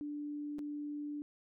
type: tone with dropouts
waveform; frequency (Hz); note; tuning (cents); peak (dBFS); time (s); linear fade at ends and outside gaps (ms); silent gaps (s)
sine; 293.8; D4; +1; -38; 0.01-1.22; 0; 0.585-0.591
effects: none